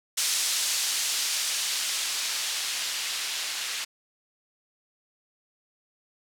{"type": "noise with low-pass filter sweep", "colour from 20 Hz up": "violet", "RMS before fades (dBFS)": -29, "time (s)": [0.17, 3.85], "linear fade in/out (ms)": 10, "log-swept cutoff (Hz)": [5600, 3200], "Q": 0.74, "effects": []}